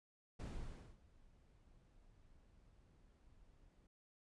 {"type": "noise with ADSR envelope", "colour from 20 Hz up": "brown", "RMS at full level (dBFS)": -44, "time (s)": [0.39, 3.87], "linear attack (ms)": 13, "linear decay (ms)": 560, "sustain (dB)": -23, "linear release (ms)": 4, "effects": ["resampled to 22050 Hz"]}